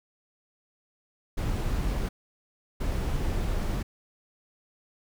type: noise bursts at uneven times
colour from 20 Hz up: brown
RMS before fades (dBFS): -28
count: 2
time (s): 1.37-2.09 / 2.8-3.83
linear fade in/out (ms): 10
effects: none